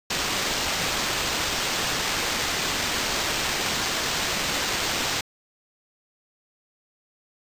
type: noise with sample-and-hold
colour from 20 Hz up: violet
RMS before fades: -26 dBFS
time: 0.1-5.21 s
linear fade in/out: 5 ms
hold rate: 11025 Hz
effects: resampled to 32000 Hz

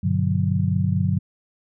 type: chord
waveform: sine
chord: G major seventh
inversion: none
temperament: just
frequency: 98 / 122.5 / 147 / 183.75 Hz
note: G2 / B2 / D3 / F#3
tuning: 0 / -14 / +2 / -12 cents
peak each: -22 / -27 / -24 / -23 dBFS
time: 0.03-1.19 s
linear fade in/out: 10 ms
effects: none

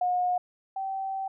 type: tone pair in turn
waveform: sine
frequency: 721 / 772.8 Hz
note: F#5 / G5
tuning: -45 / -25 cents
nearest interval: minor second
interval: 120 cents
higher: second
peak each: -23 / -29 dBFS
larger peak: first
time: 0.01-0.38 / 0.76-1.28 s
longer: second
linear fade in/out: 5 ms
effects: none

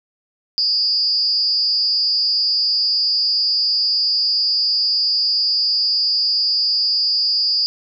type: tone with amplitude modulation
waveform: sine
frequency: 4841 Hz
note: D#8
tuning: 48 cents flat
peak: -11 dBFS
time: 0.58-7.66 s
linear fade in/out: 0 ms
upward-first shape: sine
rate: 291 Hz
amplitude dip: 85%
effects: none

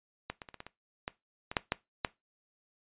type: clicks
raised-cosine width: 0.3 ms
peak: -19 / -26 / -30 / -29 / -26 / -28 / -18 / -22 / -10 / -12 / -12 dBFS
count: 11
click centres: 0.3 / 0.418 / 0.488 / 0.543 / 0.604 / 0.666 / 1.079 / 1.515 / 1.568 / 1.721 / 2.048 s
effects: noise-tail reverb RT60 0.2 s tail -19 dB re dry + resampled to 8000 Hz

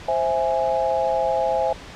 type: chord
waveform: sine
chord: C augmented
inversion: none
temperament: equal with one note detuned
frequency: 526 / 659.3 / 830.6 Hz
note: C5 / E5 / G#5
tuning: +9 / 0 / 0 cents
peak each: -23 dBFS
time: 0.08-1.73 s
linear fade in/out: 5 ms
effects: pink hiss -39 dBFS RMS until 1.95 s + low-pass 5000 Hz 12 dB/octave

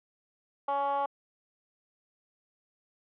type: tone with frequency modulation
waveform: sine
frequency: 840 Hz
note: G#5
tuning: 19 cents sharp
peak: -25 dBFS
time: 0.68-1.06 s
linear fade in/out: 5 ms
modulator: 279 Hz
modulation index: 0.96
effects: tanh soft clip ceiling -24 dBFS + high-pass 300 Hz 12 dB/octave

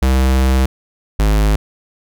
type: tone pair in turn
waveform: square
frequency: 65.41 / 52.32 Hz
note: C2 / G#1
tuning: 0 / +14 cents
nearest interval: major third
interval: 386 cents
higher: first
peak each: -11 dBFS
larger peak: neither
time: 0.02-0.66 / 1.19-1.56 s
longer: first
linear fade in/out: 5 ms
effects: none

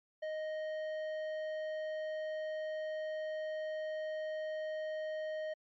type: tone with tanh clipping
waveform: sine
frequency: 622.3 Hz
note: D#5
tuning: in tune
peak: -38 dBFS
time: 0.22-5.54 s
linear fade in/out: 10 ms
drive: 10 dB
effects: MP3 64 kbps

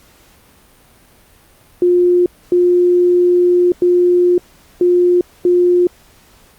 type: tone bursts at uneven times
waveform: sine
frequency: 355 Hz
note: F4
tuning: 28 cents sharp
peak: -8 dBFS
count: 5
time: 1.82-2.26 / 2.52-3.72 / 3.82-4.38 / 4.81-5.21 / 5.45-5.87 s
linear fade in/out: 2 ms
effects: pink hiss -48 dBFS RMS until 6.58 s + Opus 48 kbps

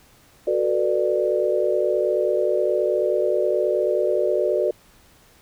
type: chord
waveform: sine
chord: B minor seventh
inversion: second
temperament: just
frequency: 370.4 / 444.5 / 493.9 / 592.7 Hz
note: F#4 / A4 / B4 / D5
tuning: +2 / +18 / 0 / +16 cents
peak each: -23 / -25 / -25 / -22 dBFS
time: 0.47-4.71 s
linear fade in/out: 5 ms
effects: pink hiss -54 dBFS RMS until 5.41 s

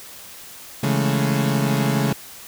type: chord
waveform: 35% pulse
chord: A major seventh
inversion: first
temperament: equal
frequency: 138.59 / 164.81 / 207.7 / 220 Hz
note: C#3 / E3 / G#3 / A3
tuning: 0 / 0 / 0 / 0 cents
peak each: -19 / -25 / -22 / -24 dBFS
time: 0.83-2.13 s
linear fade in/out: 5 ms
effects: white hiss -40 dBFS RMS until 2.47 s

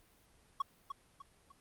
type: tone with echo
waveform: triangle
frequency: 1111 Hz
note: C#6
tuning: 4 cents sharp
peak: -28 dBFS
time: 0.6-0.62 s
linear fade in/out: 5 ms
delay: 300 ms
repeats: 3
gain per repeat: -8 dB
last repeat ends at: 1.52 s
effects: pink hiss -67 dBFS RMS until 1.6 s + Opus 32 kbps

